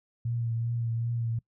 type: tone with vibrato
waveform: sine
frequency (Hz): 116.54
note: A#2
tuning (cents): 0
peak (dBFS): -27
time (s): 0.25-1.39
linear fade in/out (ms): 5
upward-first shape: triangle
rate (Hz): 2.6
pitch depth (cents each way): 33
effects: noise-tail reverb RT60 0.1 s tail -24 dB re dry